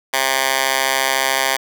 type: tone with high-pass filter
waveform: 10% pulse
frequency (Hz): 133.8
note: C3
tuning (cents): +39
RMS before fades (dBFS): -18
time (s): 0.13-1.57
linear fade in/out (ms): 10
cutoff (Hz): 1100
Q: 0.87
effects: none